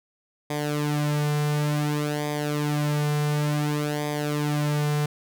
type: tone with flanger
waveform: sawtooth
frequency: 148.3 Hz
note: D3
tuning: 17 cents sharp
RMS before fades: -25 dBFS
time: 0.5-5.06 s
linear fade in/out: 5 ms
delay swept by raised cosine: 0.71 to 3.21 ms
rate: 0.56 Hz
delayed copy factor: -0.75
effects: none